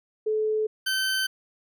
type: tone pair in turn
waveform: sine / 20% pulse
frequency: 432 / 1539.5 Hz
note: A4 / G6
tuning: -32 / -32 cents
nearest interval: octave + minor seventh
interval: 2200 cents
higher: second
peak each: -22 / -19 dBFS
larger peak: second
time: 0.26-0.67 / 0.86-1.27 s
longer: neither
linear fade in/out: 10 ms
effects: none